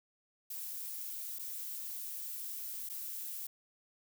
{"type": "noise with dropouts", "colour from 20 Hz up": "violet", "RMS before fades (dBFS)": -42, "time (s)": [0.5, 3.47], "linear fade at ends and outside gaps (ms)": 5, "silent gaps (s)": [[1.387, 1.393], [2.891, 2.897]], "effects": []}